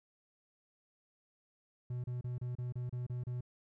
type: tone bursts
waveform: triangle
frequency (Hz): 123.47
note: B2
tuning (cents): 0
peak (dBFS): -34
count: 9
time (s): 1.9-3.408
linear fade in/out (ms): 5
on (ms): 140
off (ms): 31
effects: none